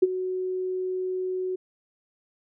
sine tone with ADSR envelope, 370.4 Hz, F#4, 2 cents sharp, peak -12 dBFS, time 0.02-1.56 s, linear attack 10 ms, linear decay 30 ms, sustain -14 dB, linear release 10 ms, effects none

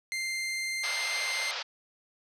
sawtooth tone, 2093 Hz, C7, in tune, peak -27 dBFS, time 0.12-1.51 s, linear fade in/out 0 ms
white band-pass noise, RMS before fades -36 dBFS, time 0.83-1.63 s, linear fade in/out 10 ms, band 500 to 5300 Hz, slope 48 dB/octave
effects low-pass 10000 Hz 12 dB/octave

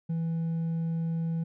sine tone with hard clipping, 164.81 Hz, E3, in tune, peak -28 dBFS, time 0.09-1.44 s, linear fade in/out 10 ms, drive 2 dB, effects none

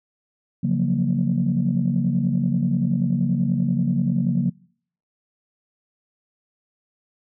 sine chord, Gb major seventh, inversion second, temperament equal, 138.59 / 174.61 / 185 / 233.1 Hz, Db3 / F3 / Gb3 / Bb3, 0 / 0 / 0 / 0 cents, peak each -23 dBFS, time 0.63-4.5 s, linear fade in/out 10 ms, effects noise-tail reverb RT60 0.6 s tail -26 dB re dry + tanh soft clip ceiling -10 dBFS

